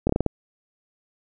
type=slowing click train; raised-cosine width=2 ms; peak=-7 dBFS; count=6; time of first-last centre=0.07-0.263 s; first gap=24 ms; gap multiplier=1.24; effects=none